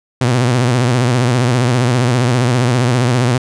sawtooth tone with vibrato, 123.47 Hz, B2, in tune, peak -7 dBFS, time 0.21-3.38 s, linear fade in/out 5 ms, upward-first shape sine, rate 15 Hz, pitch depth 97 cents each way, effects resampled to 22050 Hz

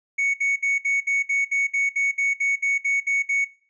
triangle tone bursts, 2223 Hz, C#7, 4 cents sharp, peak -18 dBFS, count 15, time 0.18-3.448 s, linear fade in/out 10 ms, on 160 ms, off 62 ms, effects noise-tail reverb RT60 0.4 s tail -18 dB re dry + resampled to 16000 Hz

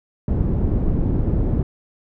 pink low-pass noise, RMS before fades -19 dBFS, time 0.28-1.63 s, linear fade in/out 2 ms, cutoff 270 Hz, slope 12 dB/octave, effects none

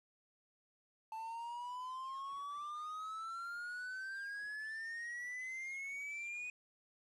triangle exponential sweep, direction up, 880 to 2489 Hz, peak -40 dBFS, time 1.12-6.5 s, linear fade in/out 2 ms, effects resampled to 24000 Hz + 11-bit

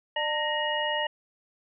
sine tone cluster, 599 / 904 / 1869 / 2883 Hz, D5 / A5 / A#6 / F#7, +34 / +47 / +4 / -46 cents, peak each -31 dBFS, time 0.16-1.07 s, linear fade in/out 5 ms, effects none

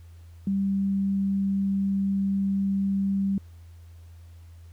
sine tone, 196 Hz, G3, in tune, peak -22 dBFS, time 0.47-3.38 s, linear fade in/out 2 ms, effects added 84 Hz sine -44 dBFS peak until 4.72 s + pink hiss -63 dBFS RMS until 4.72 s

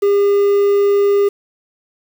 triangle tone with quantisation, 403.2 Hz, G4, 49 cents sharp, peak -8 dBFS, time 0.02-1.29 s, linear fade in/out 10 ms, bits 6, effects none

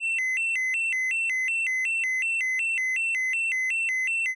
triangle tone with vibrato, 2344 Hz, D7, 4 cents flat, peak -22 dBFS, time 0-4.35 s, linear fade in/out 50 ms, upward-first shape square, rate 2.7 Hz, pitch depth 240 cents each way, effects resampled to 22050 Hz

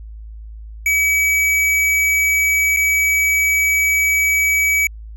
square tone with dropouts, 2280 Hz, C#7, 48 cents sharp, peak -14 dBFS, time 0.86-4.87 s, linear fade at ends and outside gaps 2 ms, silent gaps 2.764-2.77 s, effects added 54 Hz sine -31 dBFS peak until 5.16 s

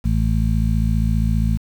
harmonic tone, 55 Hz, A1, in tune, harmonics 1 / 2 / 3 / 4, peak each -18 / -21 / -23 / -24 dBFS, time 0.04-1.58 s, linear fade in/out 20 ms, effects 7-bit

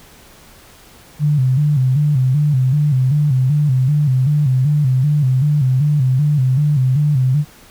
sine tone with vibrato, 138.59 Hz, C#3, in tune, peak -11 dBFS, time 1.19-7.45 s, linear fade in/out 50 ms, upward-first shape square, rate 2.6 Hz, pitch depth 120 cents each way, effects pink hiss -44 dBFS RMS until 7.7 s

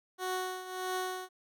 15% pulse tone with tremolo, 370 Hz, F#4, in tune, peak -25 dBFS, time 0.18-1.29 s, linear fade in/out 50 ms, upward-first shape triangle, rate 1.6 Hz, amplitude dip 75%, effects none

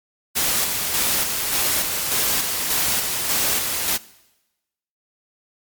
white noise with tremolo, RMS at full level -20 dBFS, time 0.35-3.98 s, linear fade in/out 20 ms, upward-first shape square, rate 1.7 Hz, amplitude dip 35%, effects noise-tail reverb RT60 1.0 s tail -20 dB re dry + MP3 96 kbps

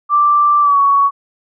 sine tone with pitch glide, 1174.7 to 1119.7 Hz, D6 to C#6, 0 to +17 cents, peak -8 dBFS, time 0.09-1.11 s, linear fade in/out 50 ms, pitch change -83 cents, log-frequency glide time 0.61-0.78 s, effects none

